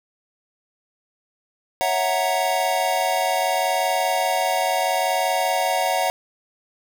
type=chord; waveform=square; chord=F# dominant seventh; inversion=second; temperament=equal; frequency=554.4 / 659.3 / 740 / 932.3 Hz; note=C#5 / E5 / F#5 / A#5; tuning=0 / 0 / 0 / 0 cents; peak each=-28 / -26 / -23 / -27 dBFS; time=1.81-6.1 s; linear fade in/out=0 ms; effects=none

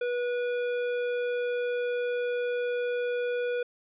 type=tone with tanh clipping; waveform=sine; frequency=487.4 Hz; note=B4; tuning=23 cents flat; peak=-29 dBFS; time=0.01-3.63 s; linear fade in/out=5 ms; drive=16 dB; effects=resampled to 8000 Hz

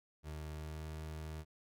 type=tone with pitch glide; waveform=30% pulse; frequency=76.6 to 77.98 Hz; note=D#2 to D#2; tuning=-27 to +4 cents; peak=-40 dBFS; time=0.23-1.45 s; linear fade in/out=50 ms; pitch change=+31 cents; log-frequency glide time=0.54-0.83 s; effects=none

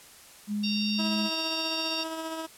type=tone with pitch glide; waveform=sine; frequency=207.7 to 210.1 Hz; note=G#3 to G#3; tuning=0 to +20 cents; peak=-27 dBFS; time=0.47-1.3 s; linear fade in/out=50 ms; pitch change=+20 cents; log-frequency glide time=0.66-0.88 s
type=harmonic tone; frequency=924 Hz; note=A#5; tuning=16 cents flat; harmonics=3 / 4 / 5 / 6; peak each=-35 / -35 / -35 / -35 dBFS; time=0.63-2.04 s; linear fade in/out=10 ms
type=tone with tremolo; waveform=15% pulse; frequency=322.4 Hz; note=E4; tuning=38 cents flat; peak=-25 dBFS; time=0.98-2.47 s; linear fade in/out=20 ms; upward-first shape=triangle; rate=15 Hz; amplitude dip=40%
effects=white hiss -51 dBFS RMS until 2.57 s + low-pass 12000 Hz 12 dB/octave

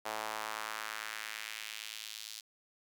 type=tone with high-pass filter sweep; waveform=sawtooth; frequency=108.8 Hz; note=A2; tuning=19 cents flat; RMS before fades=-42 dBFS; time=0.05-2.41 s; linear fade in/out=10 ms; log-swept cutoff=730 to 4300 Hz; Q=1.5; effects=none

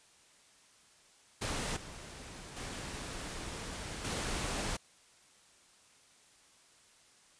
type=noise with level steps; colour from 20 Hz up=pink; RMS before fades=-36 / -48 / -42 / -36 dBFS; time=1.41-4.77 s; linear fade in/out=10 ms; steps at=1.76 / 2.56 / 4.04 s; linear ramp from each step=10 ms; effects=white hiss -63 dBFS RMS until 7.39 s + resampled to 22050 Hz

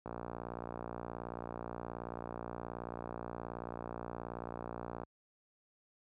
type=click train; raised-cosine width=1 ms; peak=-27 dBFS; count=293; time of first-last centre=0.06-5.034 s; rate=58.7 Hz; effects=high-pass 60 Hz 12 dB/octave

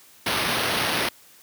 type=noise with sample-and-hold; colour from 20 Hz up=violet; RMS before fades=-24 dBFS; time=0.26-1.09 s; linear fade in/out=5 ms; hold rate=7350 Hz; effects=white hiss -52 dBFS RMS until 1.42 s + high-pass 80 Hz 12 dB/octave

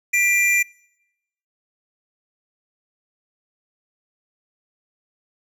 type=tone pair together; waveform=square; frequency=1975.5 / 2378 Hz; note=B6 / D7; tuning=0 / +21 cents; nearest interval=minor third; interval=321 cents; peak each=-23 / -17 dBFS; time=0.13-0.63 s; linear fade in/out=10 ms; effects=noise-tail reverb RT60 0.9 s tail -26 dB re dry + low-pass 12000 Hz 12 dB/octave

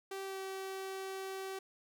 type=tone with pitch glide; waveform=sawtooth; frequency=388 to 383.8 Hz; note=G4 to G4; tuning=-18 to -37 cents; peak=-36 dBFS; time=0.11-1.59 s; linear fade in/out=5 ms; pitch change=-19 cents; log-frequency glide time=0.24-0.39 s; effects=none

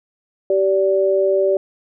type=tone pair together; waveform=sine; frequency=386.4 / 580 Hz; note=G4 / D5; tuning=-25 / -22 cents; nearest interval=perfect fifth; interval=703 cents; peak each=-16 dBFS; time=0.5-1.57 s; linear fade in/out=2 ms; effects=none

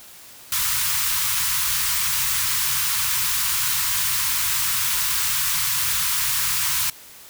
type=band-stop noise; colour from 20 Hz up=white; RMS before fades=-22 dBFS; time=0.52-6.9 s; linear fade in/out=2 ms; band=160 to 910 Hz; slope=96 dB/octave; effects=white hiss -44 dBFS RMS until 7.29 s

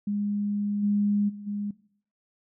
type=tone with level steps; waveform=sine; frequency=205 Hz; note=G#3; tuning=22 cents flat; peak=-25 / -21 / -37 / -28 dBFS; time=0.07-1.71 s; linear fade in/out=5 ms; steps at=0.82 / 1.28 / 1.46 s; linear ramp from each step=20 ms; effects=noise-tail reverb RT60 0.6 s tail -20 dB re dry

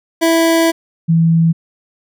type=tone pair in turn; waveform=25% pulse / sine; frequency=329.6 / 164.8 Hz; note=E4 / E3; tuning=0 / 0 cents; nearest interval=octave; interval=1200 cents; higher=first; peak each=-6 / -8 dBFS; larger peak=first; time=0.21-0.72 / 1.08-1.53 s; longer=first; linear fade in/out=20 ms; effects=none

